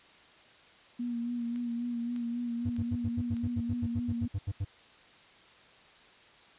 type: tone with vibrato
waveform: sine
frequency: 238.1 Hz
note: A#3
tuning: 37 cents sharp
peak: -31 dBFS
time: 0.99-4.28 s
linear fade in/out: 10 ms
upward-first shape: sine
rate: 3.7 Hz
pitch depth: 31 cents each way
type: click train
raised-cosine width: 0.2 ms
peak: -34 dBFS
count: 4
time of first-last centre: 1.56-3.367 s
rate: 1.66 Hz
type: tone bursts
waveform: triangle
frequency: 98 Hz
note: G2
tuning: in tune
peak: -27 dBFS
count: 16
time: 2.65-4.649 s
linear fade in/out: 10 ms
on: 49 ms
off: 81 ms
effects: white hiss -57 dBFS RMS until 6.58 s + resampled to 8000 Hz